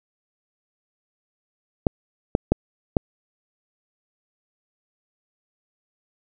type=clicks; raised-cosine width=2 ms; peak=-3 dBFS; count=4; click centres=1.868 / 2.351 / 2.52 / 2.968 s; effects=none